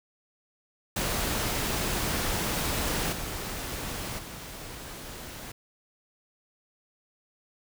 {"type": "noise with level steps", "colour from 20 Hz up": "pink", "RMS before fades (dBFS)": [-29, -35, -41], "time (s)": [0.96, 5.52], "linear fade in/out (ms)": 5, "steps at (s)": [3.12, 4.18], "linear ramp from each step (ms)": 10, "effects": []}